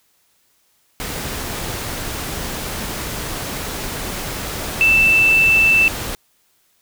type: tone in noise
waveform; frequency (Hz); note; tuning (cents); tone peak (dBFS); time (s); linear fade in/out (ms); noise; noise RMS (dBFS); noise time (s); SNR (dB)
sine; 2654; E7; +11; -10; 4.81-5.88; 0; pink; -26; 1-6.15; +13
effects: white hiss -61 dBFS RMS until 6.81 s